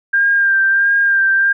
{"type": "tone with vibrato", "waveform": "sine", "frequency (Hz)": 1595, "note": "G6", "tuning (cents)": 30, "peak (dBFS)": -10, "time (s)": [0.13, 1.53], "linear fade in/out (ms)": 10, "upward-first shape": "sine", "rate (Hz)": 1.5, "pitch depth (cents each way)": 26, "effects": []}